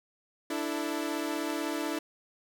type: chord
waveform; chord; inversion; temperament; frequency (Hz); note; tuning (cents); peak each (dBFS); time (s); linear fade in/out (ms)
sawtooth; D suspended second; none; equal with one note detuned; 293.7 / 329.6 / 443.3; D4 / E4 / A4; 0 / 0 / +13; -30 / -30 / -36; 0.5-1.99; 5
effects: none